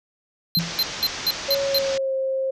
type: tone bursts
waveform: square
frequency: 4121 Hz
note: C8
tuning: 27 cents flat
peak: -18 dBFS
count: 6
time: 0.55-1.784 s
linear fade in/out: 0 ms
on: 39 ms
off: 200 ms
type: tone with exponential decay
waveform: sine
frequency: 168.2 Hz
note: E3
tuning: 35 cents sharp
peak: -18 dBFS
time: 0.57-0.84 s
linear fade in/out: 2 ms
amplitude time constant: 57 ms
type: low-pass noise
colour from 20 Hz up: white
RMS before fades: -32 dBFS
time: 0.59-1.98 s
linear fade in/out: 5 ms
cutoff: 6300 Hz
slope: 48 dB/octave
type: tone with pitch glide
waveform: sine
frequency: 554.4 to 531.5 Hz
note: C#5 to C5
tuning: 0 to +27 cents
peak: -21 dBFS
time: 1.48-2.51 s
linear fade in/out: 10 ms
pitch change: -73 cents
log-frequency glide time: 1.63-2.14 s
effects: none

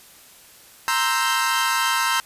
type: chord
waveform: sawtooth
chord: C dominant seventh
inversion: third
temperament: equal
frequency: 932.3 / 1046.5 / 1318.5 / 1568 Hz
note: Bb5 / C6 / E6 / G6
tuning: 0 / 0 / 0 / 0 cents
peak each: -21 dBFS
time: 0.88-2.2 s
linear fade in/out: 0 ms
effects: white hiss -48 dBFS RMS until 2.25 s + resampled to 32000 Hz

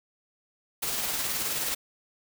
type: noise with tremolo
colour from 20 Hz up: white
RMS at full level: -29 dBFS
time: 0.82-1.75 s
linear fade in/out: 10 ms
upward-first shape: square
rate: 19 Hz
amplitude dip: 25%
effects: none

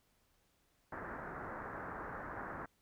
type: low-pass noise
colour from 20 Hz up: white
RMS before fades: -45 dBFS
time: 0.92-2.66 s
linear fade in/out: 5 ms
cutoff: 1700 Hz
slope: 48 dB/octave
effects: pink hiss -75 dBFS RMS until 2.81 s

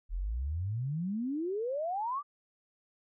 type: exponential sweep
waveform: sine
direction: up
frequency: 38.89 to 1206 Hz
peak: -31 dBFS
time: 0.09-2.23 s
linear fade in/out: 50 ms
effects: none

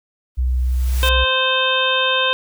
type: noise with exponential growth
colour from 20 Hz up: white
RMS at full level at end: -26 dBFS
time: 0.35-1.09 s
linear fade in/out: 0 ms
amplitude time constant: 160 ms
type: tone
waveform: sine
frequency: 63 Hz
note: B1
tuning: 35 cents sharp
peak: -15 dBFS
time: 0.37-1.25 s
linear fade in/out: 20 ms
type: harmonic tone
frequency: 520 Hz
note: C5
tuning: 11 cents flat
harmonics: 1 / 2 / 3 / 5 / 6 / 7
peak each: -22 / -22 / -22 / -22 / -22 / -22 dBFS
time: 1.03-2.33 s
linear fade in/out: 0 ms
effects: none

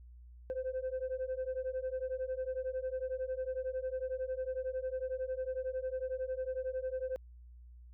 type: beating tone pair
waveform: sine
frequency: 511 / 522 Hz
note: C5 / C5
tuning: -41 / -4 cents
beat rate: 11 Hz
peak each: -36 / -36 dBFS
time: 0.5-7.16 s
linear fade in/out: 0 ms
effects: tanh soft clip ceiling -31 dBFS + added 60 Hz sine -51 dBFS peak until 7.93 s

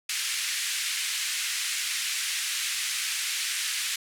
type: band-pass noise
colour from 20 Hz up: pink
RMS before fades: -30 dBFS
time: 0.09-3.96 s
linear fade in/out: 5 ms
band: 1900 to 11000 Hz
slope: 24 dB/octave
effects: none

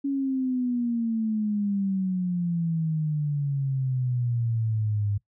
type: exponential sweep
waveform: sine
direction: down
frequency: 280.4 to 100.7 Hz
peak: -23 dBFS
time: 0.04-5.18 s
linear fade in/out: 10 ms
effects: noise-tail reverb RT60 0.1 s tail -20 dB re dry

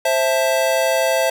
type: chord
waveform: square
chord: A minor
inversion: first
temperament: just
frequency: 528 / 660 / 880 Hz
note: C5 / E5 / A5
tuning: +16 / +2 / 0 cents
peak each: -20 / -19 / -25 dBFS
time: 0.05-1.3 s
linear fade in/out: 5 ms
effects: none

